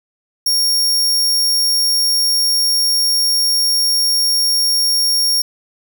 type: tone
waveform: sawtooth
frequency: 5550 Hz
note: F8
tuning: 12 cents flat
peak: -10 dBFS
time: 0.46-5.42 s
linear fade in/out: 5 ms
effects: none